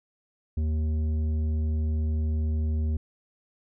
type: tone with tanh clipping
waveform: sine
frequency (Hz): 77.78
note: D#2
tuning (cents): 0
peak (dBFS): -25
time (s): 0.57-2.97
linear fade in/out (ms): 5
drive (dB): 9
effects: none